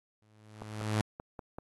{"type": "tone with exponential growth", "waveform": "sawtooth", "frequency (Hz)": 107.3, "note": "A2", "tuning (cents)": -43, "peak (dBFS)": -22, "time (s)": [0.22, 1.01], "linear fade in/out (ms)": 0, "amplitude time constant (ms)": 170}
{"type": "click train", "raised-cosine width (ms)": 1, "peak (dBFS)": -27, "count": 6, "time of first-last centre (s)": [0.62, 1.585], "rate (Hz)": 5.18}
{"effects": ["AAC 32 kbps"]}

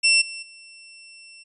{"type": "tone with level steps", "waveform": "20% pulse", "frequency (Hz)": 2700, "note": "E7", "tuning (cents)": 41, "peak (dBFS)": [-10, -28, -39], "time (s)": [0.03, 1.44], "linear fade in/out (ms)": 20, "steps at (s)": [0.21, 0.42], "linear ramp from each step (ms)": 10, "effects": ["resampled to 22050 Hz"]}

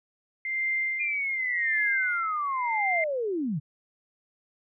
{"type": "tone with tremolo", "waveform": "sine", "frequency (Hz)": 2093, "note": "C7", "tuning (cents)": 0, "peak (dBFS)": -24, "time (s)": [0.45, 3.04], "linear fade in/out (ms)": 2, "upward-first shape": "sine", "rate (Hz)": 0.89, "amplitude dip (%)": 95}
{"type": "linear sweep", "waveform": "sine", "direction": "down", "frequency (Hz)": [2428, 130.81], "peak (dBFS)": -26, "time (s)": [0.99, 3.6], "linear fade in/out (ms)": 20}
{"effects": []}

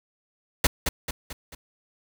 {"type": "noise with echo", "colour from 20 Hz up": "pink", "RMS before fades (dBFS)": -18, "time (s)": [0.64, 0.67], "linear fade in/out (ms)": 5, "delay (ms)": 220, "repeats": 4, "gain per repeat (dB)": -6, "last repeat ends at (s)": 1.55, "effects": []}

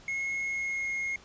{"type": "tone with pitch glide", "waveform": "triangle", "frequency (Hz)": [2168, 2151], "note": ["C#7", "C7"], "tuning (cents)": [-39, 47], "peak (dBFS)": -28, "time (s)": [0.08, 1.16], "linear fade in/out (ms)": 2, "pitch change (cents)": -14, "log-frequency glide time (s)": [0.45, 0.9], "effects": ["pink hiss -54 dBFS RMS until 1.24 s", "resampled to 16000 Hz"]}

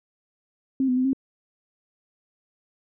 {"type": "tone with pitch steps", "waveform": "sine", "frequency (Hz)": [265.6, 251.5, 256.3, 267.8], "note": ["C4", "B3", "C4", "C4"], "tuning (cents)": [26, 32, -36, 40], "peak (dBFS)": -19, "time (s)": [0.8, 1.132], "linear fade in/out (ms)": 2, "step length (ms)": 83, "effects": []}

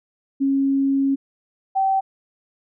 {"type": "tone pair in turn", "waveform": "sine", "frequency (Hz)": [273.5, 772.2], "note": ["C#4", "G5"], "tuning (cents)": [-23, -26], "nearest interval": "octave + tritone", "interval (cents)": 1797, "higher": "second", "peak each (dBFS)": -16, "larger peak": "neither", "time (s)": [[0.4, 1.16], [1.75, 2.01]], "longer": "first", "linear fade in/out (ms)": 20, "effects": []}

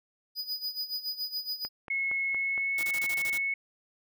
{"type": "tone with tremolo", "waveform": "square", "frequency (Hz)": 4958, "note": "D#8", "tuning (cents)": -7, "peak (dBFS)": -30, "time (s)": [0.35, 1.69], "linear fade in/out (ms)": 50, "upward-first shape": "sine", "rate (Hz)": 7.1, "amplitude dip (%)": 80}
{"type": "click train", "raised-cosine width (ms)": 0.5, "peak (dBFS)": -27, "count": 7, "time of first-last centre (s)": [1.65, 3.042], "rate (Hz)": 4.31}
{"type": "tone with pitch glide", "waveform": "sine", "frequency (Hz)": [2181, 2201], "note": ["C#7", "C#7"], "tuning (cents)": [-29, -13], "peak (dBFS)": -27, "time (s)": [1.9, 3.54], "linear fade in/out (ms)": 5, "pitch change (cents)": 16, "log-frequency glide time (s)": [2.3, 2.76]}
{"type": "noise bursts", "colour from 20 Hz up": "white", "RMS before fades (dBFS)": -38, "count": 8, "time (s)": [2.78, 3.377], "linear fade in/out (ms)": 2, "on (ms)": 51, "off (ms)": 27}
{"effects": []}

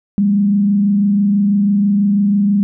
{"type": "tone with frequency modulation", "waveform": "sine", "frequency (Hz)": 202, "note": "G#3", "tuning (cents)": -48, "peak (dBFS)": -10, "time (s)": [0.18, 2.63], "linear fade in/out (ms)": 0, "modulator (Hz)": 26.1, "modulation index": 0.39, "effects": []}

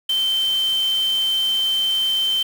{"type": "tone in noise", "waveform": "sine", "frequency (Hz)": 3103, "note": "G7", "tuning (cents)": -18, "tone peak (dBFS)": -17, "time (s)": [0.09, 2.43], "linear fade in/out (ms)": 5, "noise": "white", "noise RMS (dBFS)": -35, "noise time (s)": [0.09, 2.43], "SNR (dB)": 15, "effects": []}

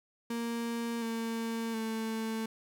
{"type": "tone with pitch steps", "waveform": "35% pulse", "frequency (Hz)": [233.1, 227.8, 222.6], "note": ["A#3", "A#3", "A3"], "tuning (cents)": [0, -40, 20], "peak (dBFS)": -31, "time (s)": [0.3, 2.46], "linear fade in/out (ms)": 5, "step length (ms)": 720, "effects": []}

